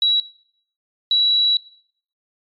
sine tone pair in turn, 3896 / 3912 Hz, B7 / B7, -24 / -17 cents, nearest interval unison, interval 7 cents, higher second, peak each -13 dBFS, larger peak neither, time 0.02-0.2 / 1.11-1.57 s, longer second, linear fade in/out 2 ms, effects noise-tail reverb RT60 0.6 s tail -20 dB re dry + MP3 64 kbps

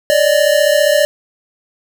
square tone pair together, 575 / 610 Hz, D5 / D#5, -37 / -34 cents, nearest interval minor second, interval 103 cents, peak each -13 dBFS, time 0.1-1.05 s, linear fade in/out 0 ms, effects none

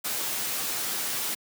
white noise with comb filter, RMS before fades -30 dBFS, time 0.04-1.35 s, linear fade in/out 10 ms, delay 11 ms, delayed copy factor -0.5, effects high-pass 150 Hz 12 dB/octave

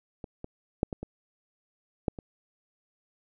clicks, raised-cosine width 2 ms, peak -25 / -24 / -10 / -20 / -23 / -12 / -26 dBFS, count 7, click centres 0.242 / 0.444 / 0.831 / 0.928 / 1.03 / 2.082 / 2.188 s, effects none

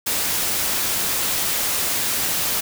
white noise, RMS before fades -22 dBFS, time 0.06-2.61 s, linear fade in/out 10 ms, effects none

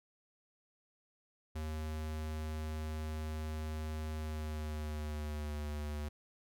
square tone with pitch glide, 77.78 to 74.44 Hz, D#2 to D2, 0 to +24 cents, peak -38 dBFS, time 1.55-6.09 s, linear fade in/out 10 ms, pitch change -76 cents, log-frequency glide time 4.17-5.58 s, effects none

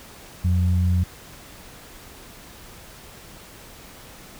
sine tone pair together, 87.31 / 182.04 Hz, F2 / F#3, 0 / -28 cents, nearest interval octave + minor second, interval 1272 cents, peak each -17 / -26 dBFS, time 0.44-1.04 s, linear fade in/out 10 ms, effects pink hiss -44 dBFS RMS until 4.39 s

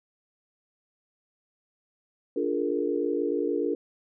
sine chord, Bb dominant seventh, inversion first, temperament just, 291.4 / 349.6 / 419.5 / 466.2 Hz, D4 / F4 / Ab4 / Bb4, -13 / +2 / +17 / 0 cents, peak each -30 dBFS, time 2.36-3.75 s, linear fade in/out 5 ms, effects none

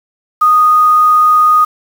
sine tone with quantisation, 1238 Hz, D#6, 9 cents flat, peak -5 dBFS, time 0.41-1.65 s, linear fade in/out 10 ms, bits 5, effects none

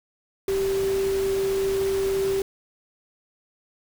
sine tone in noise, 388.8 Hz, G4, 14 cents flat, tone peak -21 dBFS, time 0.48-2.42 s, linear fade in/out 2 ms, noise pink, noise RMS -35 dBFS, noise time 0.48-2.42 s, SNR +11 dB, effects none

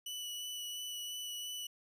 sawtooth tone with vibrato, 2960 Hz, F#7, in tune, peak -37 dBFS, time 0.06-1.67 s, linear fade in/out 5 ms, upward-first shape sine, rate 2.9 Hz, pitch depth 12 cents each way, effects none

